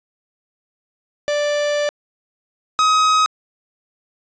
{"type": "tone pair in turn", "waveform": "45% pulse", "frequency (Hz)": [587.3, 1265.1], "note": ["D5", "D#6"], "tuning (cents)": [0, 28], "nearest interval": "octave + minor second", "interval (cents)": 1328, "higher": "second", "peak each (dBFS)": [-17, -12], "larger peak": "second", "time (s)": [[1.28, 1.89], [2.79, 3.26]], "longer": "first", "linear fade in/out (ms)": 0, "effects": ["resampled to 16000 Hz", "9-bit"]}